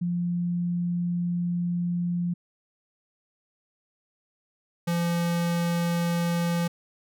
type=tone pair in turn; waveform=sine / square; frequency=174.61 / 171.12 Hz; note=F3 / F3; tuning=0 / -35 cents; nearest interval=unison; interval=35 cents; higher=first; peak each=-24 dBFS; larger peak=neither; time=0.01-2.34 / 4.87-6.68 s; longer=first; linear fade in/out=10 ms; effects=none